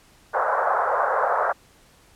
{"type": "band-pass noise", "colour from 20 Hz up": "pink", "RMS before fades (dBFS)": -22, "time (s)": [0.33, 1.53], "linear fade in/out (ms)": 20, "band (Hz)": [510, 1500], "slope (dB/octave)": 48, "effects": ["pink hiss -55 dBFS RMS until 2.15 s", "low-pass 12000 Hz 12 dB/octave"]}